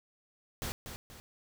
pink noise with echo, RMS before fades -37 dBFS, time 0.62-0.72 s, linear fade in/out 0 ms, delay 240 ms, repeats 2, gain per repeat -7 dB, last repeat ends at 1.2 s, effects none

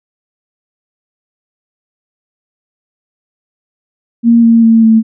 sine tone with pitch steps, 233.1 / 229.6 / 226.2 / 222.8 Hz, A#3 / A#3 / A3 / A3, 0 / -26 / +48 / +22 cents, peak -3 dBFS, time 4.23-5.03 s, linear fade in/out 50 ms, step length 200 ms, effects none

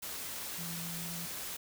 sine tone in noise, 169.6 Hz, E3, 50 cents sharp, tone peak -42 dBFS, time 0.58-1.26 s, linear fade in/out 10 ms, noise white, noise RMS -41 dBFS, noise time 0.02-1.57 s, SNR -4 dB, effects none

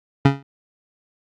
25% pulse tone with exponential decay, 138.59 Hz, C#3, in tune, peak -4 dBFS, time 0.25-0.43 s, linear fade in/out 5 ms, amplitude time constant 37 ms, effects low-pass 3000 Hz 12 dB/octave + AAC 48 kbps

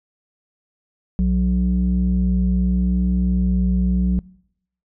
sine tone pair together, 61.13 / 184.2 Hz, B1 / F#3, -17 / -7 cents, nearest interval octave + perfect fifth, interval 1910 cents, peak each -17 / -16 dBFS, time 1.19-4.19 s, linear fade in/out 0 ms, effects noise-tail reverb RT60 0.7 s tail -23 dB re dry + tanh soft clip ceiling -11 dBFS

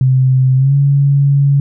sine tone with pitch glide, 130.3 to 140.46 Hz, C3 to C#3, -7 to +23 cents, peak -7 dBFS, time 0.01-1.6 s, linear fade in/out 2 ms, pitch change +130 cents, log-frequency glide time 0.56-0.74 s, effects none

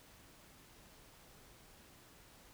silence, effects pink hiss -61 dBFS RMS until 2.53 s

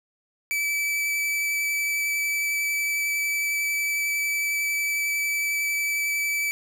45% pulse tone with vibrato, 2307 Hz, D7, 31 cents flat, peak -23 dBFS, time 0.51-6.51 s, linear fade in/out 0 ms, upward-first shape sine, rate 11 Hz, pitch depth 9 cents each way, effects none

